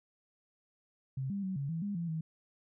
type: tone with pitch steps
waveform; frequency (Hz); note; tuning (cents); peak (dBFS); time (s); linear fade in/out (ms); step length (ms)
sine; 133 / 199.3 / 188.9 / 139.6 / 164.2 / 203 / 169.6 / 160; C3 / G3 / F#3 / C#3 / E3 / G#3 / E3 / D#3; +29 / +29 / +36 / +13 / -6 / -39 / +50 / +49; -33; 1.17-2.21; 5; 130
effects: none